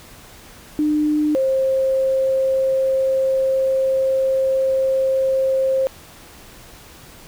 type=tone pair in turn; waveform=sine; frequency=301.5 / 530.6 Hz; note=D4 / C5; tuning=+46 / +24 cents; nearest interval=minor seventh; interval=978 cents; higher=second; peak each=-15 dBFS; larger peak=neither; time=0.79-1.35 / 1.35-5.87 s; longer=second; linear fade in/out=0 ms; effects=pink hiss -43 dBFS RMS until 7.27 s